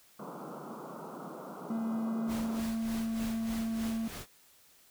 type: band-pass noise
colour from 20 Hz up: pink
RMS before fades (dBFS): -44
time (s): 0.19-2.61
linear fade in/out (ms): 5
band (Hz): 150 to 1400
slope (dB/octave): 96
type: tone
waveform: triangle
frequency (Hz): 225.2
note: A3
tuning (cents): +40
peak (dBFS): -29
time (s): 1.7-4.08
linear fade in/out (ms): 5
type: noise with tremolo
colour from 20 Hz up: pink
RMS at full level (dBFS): -42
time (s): 2.27-4.27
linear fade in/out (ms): 50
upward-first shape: sine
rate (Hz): 3.3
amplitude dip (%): 65
effects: white hiss -62 dBFS RMS until 4.9 s